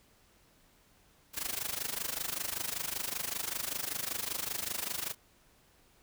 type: noise with amplitude modulation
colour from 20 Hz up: white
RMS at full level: -33 dBFS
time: 1.33-5.15 s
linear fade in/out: 50 ms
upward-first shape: sine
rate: 25.2 Hz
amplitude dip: 85%
effects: pink hiss -65 dBFS RMS until 6.02 s